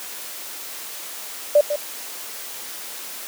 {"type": "tone with echo", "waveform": "sine", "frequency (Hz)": 588, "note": "D5", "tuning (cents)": 2, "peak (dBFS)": -9, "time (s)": [1.55, 1.61], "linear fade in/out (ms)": 5, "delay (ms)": 150, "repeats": 1, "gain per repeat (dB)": -10, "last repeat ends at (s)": 1.76, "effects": ["white hiss -34 dBFS RMS until 3.27 s", "high-pass 300 Hz 12 dB/octave"]}